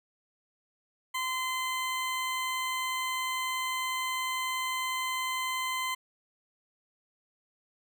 20% pulse tone, 1031 Hz, C6, 26 cents flat, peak -25 dBFS, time 1.14-5.95 s, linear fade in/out 10 ms, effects none

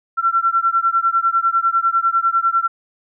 sine beating tone pair, 1350 / 1360 Hz, E6 / F6, +41 / -46 cents, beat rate 10 Hz, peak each -17 dBFS, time 0.17-2.68 s, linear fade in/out 20 ms, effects none

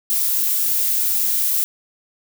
violet noise, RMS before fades -19 dBFS, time 0.1-1.64 s, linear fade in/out 0 ms, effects none

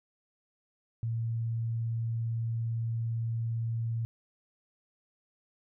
sine tone, 114.7 Hz, A#2, 28 cents flat, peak -29 dBFS, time 1.03-4.05 s, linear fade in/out 0 ms, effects none

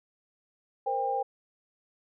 sine tone cluster, 467.6 / 523 / 799 Hz, A#4 / C5 / G5, +5 / -1 / +33 cents, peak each -35 / -33 / -28 dBFS, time 0.86-1.23 s, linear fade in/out 10 ms, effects none

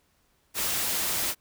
white noise, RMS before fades -28 dBFS, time 0.54-1.35 s, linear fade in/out 50 ms, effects pink hiss -68 dBFS RMS until 1.4 s

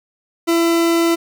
40% pulse tone, 335.2 Hz, E4, 29 cents sharp, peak -12 dBFS, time 0.47-1.16 s, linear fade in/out 20 ms, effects none

